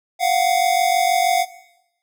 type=tone pair together; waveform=square; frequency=696 / 742.3 Hz; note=F5 / F#5; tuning=-6 / +5 cents; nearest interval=minor second; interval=111 cents; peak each=-19 dBFS; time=0.19-1.46 s; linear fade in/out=50 ms; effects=noise-tail reverb RT60 0.9 s tail -17 dB re dry